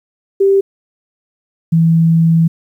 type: tone pair in turn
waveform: sine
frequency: 392 / 164.38 Hz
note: G4 / E3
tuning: 0 / -5 cents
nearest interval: octave + minor third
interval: 1505 cents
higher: first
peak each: -7 dBFS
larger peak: neither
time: 0.4-0.61 / 1.72-2.48 s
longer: second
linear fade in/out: 10 ms
effects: 8-bit